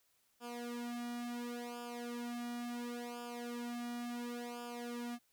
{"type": "tone with flanger", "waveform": "sawtooth", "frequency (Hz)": 240, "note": "B3", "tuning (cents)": -49, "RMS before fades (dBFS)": -43, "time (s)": [0.4, 5.19], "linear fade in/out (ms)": 50, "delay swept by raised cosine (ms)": [0.49, 2.29], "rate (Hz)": 0.71, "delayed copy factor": -1, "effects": ["white hiss -75 dBFS RMS until 5.32 s"]}